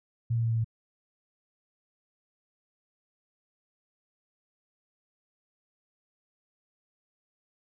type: tone with pitch steps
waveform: sine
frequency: 116.54 / 115.6 / 114.67 / 113.75 / 112.83 Hz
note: A#2 / A#2 / A#2 / A#2 / A2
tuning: 0 / -14 / -28 / -42 / +44 cents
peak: -24 dBFS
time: 0.3-0.645 s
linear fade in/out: 10 ms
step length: 69 ms
effects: none